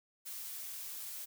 blue noise, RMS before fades -44 dBFS, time 0.25-1.26 s, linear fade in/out 20 ms, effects none

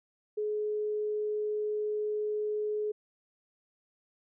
sine tone, 422.9 Hz, G#4, 31 cents sharp, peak -29 dBFS, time 0.37-2.92 s, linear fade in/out 10 ms, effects none

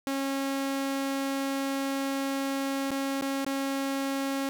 sawtooth tone with dropouts, 273.1 Hz, C#4, 26 cents flat, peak -24 dBFS, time 0.07-4.49 s, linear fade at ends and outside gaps 0 ms, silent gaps 2.906-2.914 / 3.211-3.222 / 3.447-3.464 s, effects none

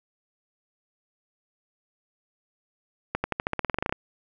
accelerating click train, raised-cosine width 0.5 ms, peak -10 dBFS, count 15, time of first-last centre 3.15-3.925 s, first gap 90 ms, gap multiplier 0.92, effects none

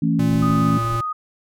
sine chord, A major, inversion second, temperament equal with one note detuned, 164.81 / 223.3 / 277.2 Hz, E3 / A3 / C#4, 0 / +26 / 0 cents, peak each -19 / -21 / -21 dBFS, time 0.02-0.78 s, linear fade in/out 5 ms
square tone with pitch glide, 116.54 to 115.4 Hz, A#2 to A#2, 0 to -17 cents, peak -23 dBFS, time 0.19-1.01 s, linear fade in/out 5 ms, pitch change -17 cents, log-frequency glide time 0.63-0.84 s
brown noise, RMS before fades -35 dBFS, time 0.29-0.97 s, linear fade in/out 5 ms
sine tone, 1244.5 Hz, D#6, in tune, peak -22 dBFS, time 0.42-1.13 s, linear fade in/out 10 ms
effects none

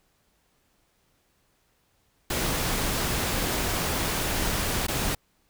pink noise with dropouts, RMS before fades -27 dBFS, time 2.3-5.15 s, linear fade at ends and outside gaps 5 ms, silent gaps 4.868-4.882 s, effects pink hiss -68 dBFS RMS until 5.49 s

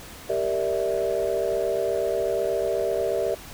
sine chord, E half-diminished seventh, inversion first, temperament equal with one note detuned, 392 / 466.2 / 587.3 / 655.5 Hz, G4 / Bb4 / D5 / E5, 0 / 0 / 0 / -10 cents, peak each -27 dBFS, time 0.29-3.35 s, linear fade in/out 10 ms, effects tanh soft clip ceiling -14 dBFS + pink hiss -42 dBFS RMS until 3.53 s

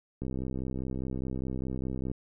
click train, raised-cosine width 3 ms, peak -22 dBFS, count 124, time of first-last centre 0.22-2.115 s, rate 64.9 Hz, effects none

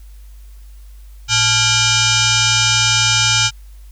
sine tone with frequency modulation, 1400 Hz, F6, 4 cents sharp, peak -11 dBFS, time 1.28-3.51 s, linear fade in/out 50 ms, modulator 756 Hz, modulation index 7, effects added 50 Hz sine -35 dBFS peak until 3.91 s + white hiss -54 dBFS RMS until 3.91 s

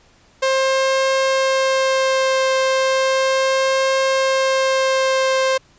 sawtooth tone with vibrato, 530 Hz, C5, 22 cents sharp, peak -11 dBFS, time 0.42-5.58 s, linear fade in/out 10 ms, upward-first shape triangle, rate 0.35 Hz, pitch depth 10 cents each way, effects pink hiss -53 dBFS RMS until 5.78 s + resampled to 16000 Hz

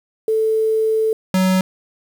sine / square tone pair in turn, 440 / 186.93 Hz, A4 / F#3, 0 / +18 cents, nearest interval octave + minor third, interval 1482 cents, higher first, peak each -14 dBFS, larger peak neither, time 0.28-1.13 / 1.34-1.61 s, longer first, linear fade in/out 2 ms, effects 7-bit

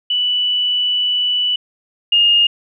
sine tone pair in turn, 2966 / 2838 Hz, F#7 / F7, +4 / +27 cents, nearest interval minor second, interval 77 cents, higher first, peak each -14 / -9 dBFS, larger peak second, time 0.1-1.56 / 2.12-2.47 s, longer first, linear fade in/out 5 ms, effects none

